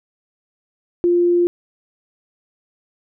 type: tone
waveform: sine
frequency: 349.2 Hz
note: F4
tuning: in tune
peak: -12 dBFS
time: 1.04-1.47 s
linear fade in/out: 0 ms
effects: none